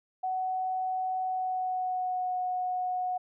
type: tone with pitch glide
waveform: sine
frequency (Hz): 747 to 732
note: F#5 to F#5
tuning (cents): +16 to -19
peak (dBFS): -28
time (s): 0.23-3.18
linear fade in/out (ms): 10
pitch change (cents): -35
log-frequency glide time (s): 1.2-2.37
effects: none